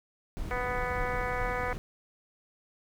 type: noise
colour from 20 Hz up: brown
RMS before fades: -36 dBFS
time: 0.37-1.78 s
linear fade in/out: 0 ms
type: harmonic tone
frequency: 248 Hz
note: B3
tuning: 7 cents sharp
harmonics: 2 / 3 / 4 / 5 / 6 / 7 / 8 / 9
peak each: -35 / -37 / -38 / -39 / -40 / -40 / -41 / -42 dBFS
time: 0.51-1.73 s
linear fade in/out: 0 ms
effects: none